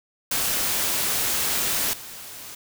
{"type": "noise with level steps", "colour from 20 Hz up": "white", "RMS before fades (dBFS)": [-24, -39], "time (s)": [0.31, 2.55], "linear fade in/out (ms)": 5, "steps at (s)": 1.93, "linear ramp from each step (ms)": 5, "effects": []}